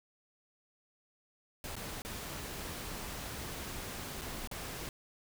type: noise with dropouts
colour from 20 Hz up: pink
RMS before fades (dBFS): -42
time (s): 1.64-4.89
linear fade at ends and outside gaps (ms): 1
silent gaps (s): 1.755-1.765 / 2.02-2.049 / 4.213-4.217 / 4.474-4.513
effects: none